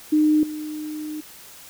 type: tone with level steps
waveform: sine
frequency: 305.4 Hz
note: D#4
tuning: 32 cents flat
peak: -14 / -28 dBFS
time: 0.12-1.21 s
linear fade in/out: 10 ms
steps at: 0.43 s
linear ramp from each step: 2 ms
effects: white hiss -44 dBFS RMS until 1.69 s